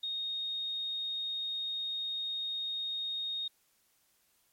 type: tone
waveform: sine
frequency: 3716 Hz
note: A#7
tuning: 6 cents flat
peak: -33 dBFS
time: 0.03-3.48 s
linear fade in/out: 5 ms
effects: white hiss -71 dBFS RMS until 4.52 s + MP3 64 kbps